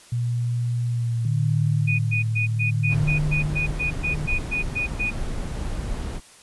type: tone with pitch glide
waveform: sine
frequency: 119.8 to 111.13 Hz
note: A#2 to A2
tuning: +48 to +18 cents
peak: -21 dBFS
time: 0.12-3.04 s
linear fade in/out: 5 ms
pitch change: -130 cents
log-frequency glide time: 0.88-1.64 s
type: tone with tremolo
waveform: sine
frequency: 150 Hz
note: D3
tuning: 37 cents sharp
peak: -20 dBFS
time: 1.25-4.26 s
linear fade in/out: 2 ms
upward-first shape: sine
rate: 0.66 Hz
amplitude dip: 85%
type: tone bursts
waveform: sine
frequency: 2471 Hz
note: D#7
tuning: 13 cents flat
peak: -22 dBFS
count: 14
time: 1.87-5.11 s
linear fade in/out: 20 ms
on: 120 ms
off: 120 ms
type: noise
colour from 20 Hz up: brown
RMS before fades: -28 dBFS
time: 2.88-6.21 s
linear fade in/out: 50 ms
effects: white hiss -49 dBFS RMS until 6.42 s + resampled to 24000 Hz